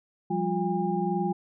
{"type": "tone cluster", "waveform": "sine", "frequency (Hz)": [175.5, 197.4, 354.4, 808], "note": ["F3", "G3", "F4", "G#5"], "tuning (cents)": [9, 12, 25, -48], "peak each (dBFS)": -30, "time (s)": [0.3, 1.33], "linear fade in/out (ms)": 10, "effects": []}